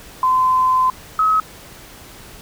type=tone pair in turn; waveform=sine; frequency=1027 / 1279.2 Hz; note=C6 / D#6; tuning=-33 / +48 cents; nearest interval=major third; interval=381 cents; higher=second; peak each=-12 / -12 dBFS; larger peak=neither; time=0.23-0.9 / 1.19-1.4 s; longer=first; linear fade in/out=2 ms; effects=pink hiss -40 dBFS RMS until 2.41 s